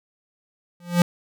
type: tone with exponential growth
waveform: square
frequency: 174.61 Hz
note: F3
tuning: in tune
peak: -11 dBFS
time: 0.8-1.02 s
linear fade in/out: 2 ms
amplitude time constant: 47 ms
effects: none